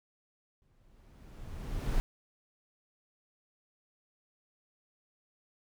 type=noise with exponential growth; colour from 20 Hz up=brown; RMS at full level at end=-29 dBFS; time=0.62-2 s; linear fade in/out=0 ms; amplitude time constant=300 ms; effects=none